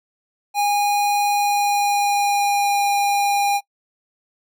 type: tone with pitch glide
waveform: square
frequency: 819 to 808.2 Hz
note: G#5 to G#5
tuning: -24 to -47 cents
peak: -17 dBFS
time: 0.54-3.61 s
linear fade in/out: 50 ms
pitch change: -23 cents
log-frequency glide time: 1.31-2.81 s
effects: noise-tail reverb RT60 0.1 s tail -24 dB re dry